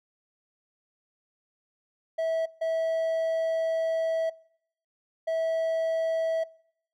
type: tone bursts at uneven times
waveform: triangle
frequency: 651 Hz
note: E5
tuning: 22 cents flat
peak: -23 dBFS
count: 3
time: 2.18-2.46 / 2.61-4.3 / 5.27-6.44 s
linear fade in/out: 10 ms
effects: noise-tail reverb RT60 0.7 s tail -23 dB re dry